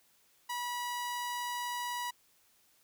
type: tone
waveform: sawtooth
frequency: 972 Hz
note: B5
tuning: 28 cents flat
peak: -31 dBFS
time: 0.49-2.11 s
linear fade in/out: 10 ms
effects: white hiss -68 dBFS RMS until 2.83 s